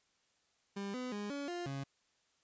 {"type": "tone with pitch steps", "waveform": "30% pulse", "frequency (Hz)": [199.2, 251.9, 205.9, 283.4, 350.4, 137.6], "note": ["G3", "B3", "G#3", "C#4", "F4", "C#3"], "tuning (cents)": [28, 34, -15, 38, 6, -12], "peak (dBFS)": -36, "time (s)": [0.76, 1.84], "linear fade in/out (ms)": 10, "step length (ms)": 180, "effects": ["white hiss -75 dBFS RMS until 2.43 s", "resampled to 16000 Hz"]}